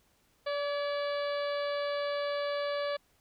harmonic tone with a mistuned harmonic, 576 Hz, D5, 34 cents flat, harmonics 1 / 2 / 3 / 4 / 5 / 6 / 7 / 8, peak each -31 / -39 / -42 / -46 / -49 / -47 / -48 / -49 dBFS, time 0.46-2.97 s, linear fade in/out 10 ms, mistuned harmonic 3, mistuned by -27 cents, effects pink hiss -69 dBFS RMS until 3.2 s

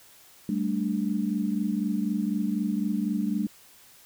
sine chord, G suspended second, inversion none, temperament equal, 196 / 220 / 293.7 Hz, G3 / A3 / D4, 0 / 0 / 0 cents, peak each -28 / -28 / -31 dBFS, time 0.49-3.47 s, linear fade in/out 2 ms, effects white hiss -54 dBFS RMS until 4.05 s

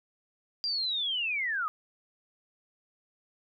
sine linear sweep, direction down, 4812 to 1202 Hz, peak -28 dBFS, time 0.64-1.68 s, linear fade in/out 0 ms, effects none

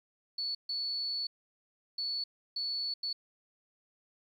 sine tone bursts at uneven times, 4435 Hz, C#8, in tune, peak -32 dBFS, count 5, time 0.38-0.55 / 0.69-1.27 / 1.98-2.24 / 2.56-2.94 / 3.03-3.13 s, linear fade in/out 5 ms, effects 11-bit

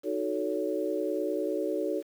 sine chord, D# half-diminished seventh, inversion none, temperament equal with one note detuned, 311.1 / 370 / 440 / 562.8 Hz, D#4 / F#4 / A4 / C#5, 0 / 0 / 0 / +26 cents, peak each -33 dBFS, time 0.03-2.03 s, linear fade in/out 50 ms, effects 9-bit

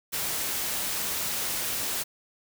white noise, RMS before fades -30 dBFS, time 0.12-2.04 s, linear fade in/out 20 ms, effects none

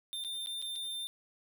square tone with dropouts, 3598 Hz, A7, 38 cents sharp, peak -37 dBFS, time 0.13-1.07 s, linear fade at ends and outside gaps 0 ms, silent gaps 0.239-0.247 / 0.461-0.471 / 0.617-0.624 / 0.756-0.76 s, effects none

